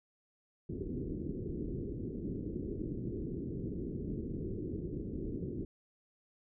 white low-pass noise, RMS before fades -39 dBFS, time 0.69-5.65 s, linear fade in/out 5 ms, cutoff 400 Hz, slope 48 dB/octave, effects none

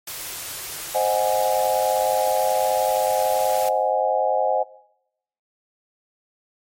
white band-stop noise, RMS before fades -32 dBFS, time 0.07-3.69 s, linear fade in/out 5 ms, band 190 to 280 Hz, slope 96 dB/octave
sine chord, Ab dominant seventh, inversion first, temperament equal, 523.3 / 622.3 / 740 / 830.6 Hz, C5 / Eb5 / Gb5 / Ab5, 0 / 0 / 0 / 0 cents, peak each -23 dBFS, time 0.94-4.64 s, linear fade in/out 20 ms
effects noise-tail reverb RT60 0.8 s tail -20 dB re dry + MP3 64 kbps

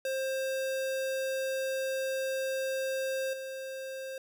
square tone with level steps, 530 Hz, C5, 22 cents sharp, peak -31 / -38 dBFS, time 0.05-4.18 s, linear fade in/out 2 ms, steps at 3.33 s, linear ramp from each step 5 ms, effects none

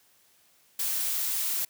blue noise, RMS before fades -29 dBFS, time 0.79-1.65 s, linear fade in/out 5 ms, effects white hiss -63 dBFS RMS until 1.69 s + high-pass 60 Hz 12 dB/octave

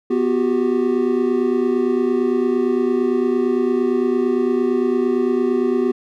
triangle tone cluster, 247.9 / 364 / 392.8 Hz, B3 / F#4 / G4, +7 / -28 / +4 cents, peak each -18 dBFS, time 0.1-5.92 s, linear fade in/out 10 ms, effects none

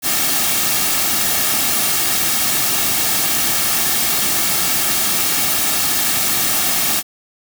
white noise with comb filter, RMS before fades -17 dBFS, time 0.02-7.03 s, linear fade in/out 50 ms, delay 2 ms, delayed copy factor -0.5, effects none

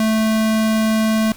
square tone, 219.5 Hz, A3, 4 cents flat, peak -15 dBFS, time 0-1.32 s, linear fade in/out 2 ms, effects pink hiss -40 dBFS RMS until 1.36 s

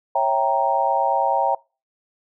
sine chord, C# diminished seventh, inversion none, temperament equal with one note detuned, 549.9 / 659.3 / 784 / 932.3 Hz, C#5 / E5 / G5 / Bb5, -14 / 0 / 0 / 0 cents, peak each -24 / -24 / -21 / -21 dBFS, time 0.15-1.55 s, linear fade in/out 5 ms, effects noise-tail reverb RT60 0.3 s tail -24 dB re dry

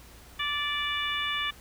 harmonic tone, 584 Hz, D5, 10 cents flat, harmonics 2 / 3 / 4 / 5 / 6, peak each -34 / -34 / -34 / -34 / -34 dBFS, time 0.39-1.51 s, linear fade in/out 10 ms, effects added 60 Hz sine -52 dBFS peak until 1.6 s + pink hiss -52 dBFS RMS until 1.6 s

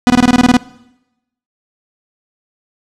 45% pulse tone bursts, 246.9 Hz, B3, in tune, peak -5 dBFS, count 10, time 0.07-0.568 s, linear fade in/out 0 ms, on 30 ms, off 22 ms, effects noise-tail reverb RT60 0.9 s tail -21 dB re dry + low-pass 7000 Hz 12 dB/octave

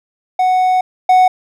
triangle tone pair in turn, 740 / 740 Hz, F#5 / F#5, 0 / 0 cents, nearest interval unison, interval 0 cents, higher neither, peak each -8 / -4 dBFS, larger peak second, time 0.39-0.81 / 1.09-1.28 s, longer first, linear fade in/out 5 ms, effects none

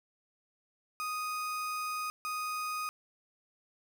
35% pulse tone bursts at uneven times, 1244.5 Hz, D#6, in tune, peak -32 dBFS, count 2, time 1-2.1 / 2.25-2.89 s, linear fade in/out 0 ms, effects none

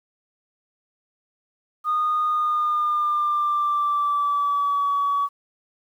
sine tone with pitch glide, 1230 to 1134.4 Hz, D#6 to C#6, -20 to +40 cents, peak -18 dBFS, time 1.84-5.29 s, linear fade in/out 50 ms, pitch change -140 cents, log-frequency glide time 2.27-4.9 s, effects tanh soft clip ceiling -15 dBFS + 9-bit

